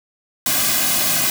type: noise with comb filter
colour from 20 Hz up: white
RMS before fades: -18 dBFS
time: 0.46-1.3 s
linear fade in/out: 2 ms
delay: 2.2 ms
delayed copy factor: -0.95
effects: none